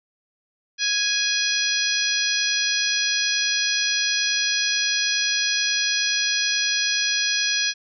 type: harmonic tone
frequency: 830.6 Hz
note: G#5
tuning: in tune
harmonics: 2 / 3 / 4 / 5 / 6 / 7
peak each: -27 / -27 / -27 / -27 / -27 / -27 dBFS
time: 0.78-7.74 s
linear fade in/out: 50 ms
effects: none

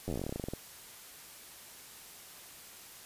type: slowing click train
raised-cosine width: 2 ms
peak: -23 dBFS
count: 19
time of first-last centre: 0.08-0.536 s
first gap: 10 ms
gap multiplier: 1.1
effects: white hiss -51 dBFS RMS until 3.05 s + resampled to 32000 Hz

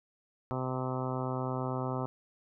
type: harmonic tone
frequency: 128.9 Hz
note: C3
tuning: 26 cents flat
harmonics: 1 / 2 / 3 / 4 / 5 / 6 / 7 / 8 / 9 / 10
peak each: -35 / -38 / -40 / -41 / -42 / -43 / -43 / -44 / -45 / -45 dBFS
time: 0.51-2.06 s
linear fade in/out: 0 ms
effects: none

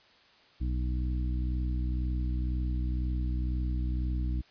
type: harmonic tone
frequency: 62 Hz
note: B1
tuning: 7 cents sharp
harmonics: 1 / 2 / 3 / 4 / 5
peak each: -28 / -38 / -42 / -45 / -42 dBFS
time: 0.6-4.42 s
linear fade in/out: 20 ms
effects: white hiss -60 dBFS RMS until 4.5 s + resampled to 11025 Hz

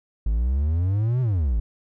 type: exponential two-way sweep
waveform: triangle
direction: up then down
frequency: 50.6 to 130.81 to 50.6 Hz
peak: -17 dBFS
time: 0.26-1.6 s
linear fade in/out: 5 ms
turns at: 1.21 s
effects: none

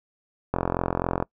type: click train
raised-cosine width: 1 ms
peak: -9 dBFS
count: 31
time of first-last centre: 0.54-1.225 s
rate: 43.8 Hz
effects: noise-tail reverb RT60 0.1 s tail -24 dB re dry

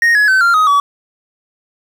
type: tone with pitch steps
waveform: triangle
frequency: 1862 / 1687.8 / 1530 / 1386.9 / 1257.2 / 1139.6 Hz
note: A#6 / G#6 / G6 / F6 / D#6 / C#6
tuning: -2 / +27 / -42 / -12 / +18 / +48 cents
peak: -6 dBFS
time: 0.02-0.8 s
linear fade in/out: 2 ms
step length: 130 ms
effects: 7-bit

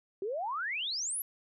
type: exponential sweep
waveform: sine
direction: up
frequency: 370 to 12000 Hz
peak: -32 dBFS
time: 0.22-1.22 s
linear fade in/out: 2 ms
effects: none

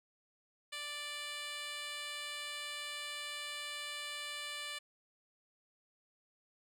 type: tone with band-pass filter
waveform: 10% pulse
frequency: 587.3 Hz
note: D5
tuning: in tune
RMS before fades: -43 dBFS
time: 0.72-4.79 s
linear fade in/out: 10 ms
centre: 4500 Hz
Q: 0.62
effects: none

